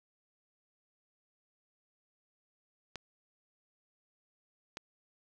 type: clicks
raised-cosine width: 0.2 ms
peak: -23 dBFS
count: 2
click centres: 2.957 / 4.771 s
effects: none